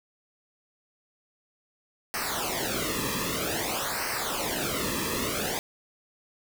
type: noise with flanger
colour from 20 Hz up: pink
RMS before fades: -30 dBFS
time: 2.14-5.59 s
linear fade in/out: 0 ms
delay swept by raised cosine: 0.28 to 1.38 ms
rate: 0.52 Hz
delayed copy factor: -0.85
effects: none